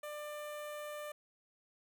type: tone with notch filter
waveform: sawtooth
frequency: 595 Hz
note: D5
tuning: 22 cents sharp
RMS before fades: -44 dBFS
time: 0.03-1.12 s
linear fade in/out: 5 ms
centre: 4900 Hz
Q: 1.3
effects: 13-bit